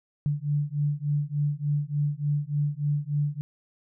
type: beating tone pair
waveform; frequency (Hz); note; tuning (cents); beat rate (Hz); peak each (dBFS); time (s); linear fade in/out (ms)
sine; 144.6 / 148; D3 / D3; -27 / +14; 3.4; -27; 0.26-3.41; 0
effects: none